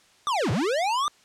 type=linear two-way sweep; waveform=square; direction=down then up; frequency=1226 to 92.5 to 1226 Hz; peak=-23 dBFS; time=0.27-1.08 s; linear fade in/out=0 ms; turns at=0.51 s; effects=white hiss -58 dBFS RMS until 1.24 s + low-pass 7000 Hz 12 dB/octave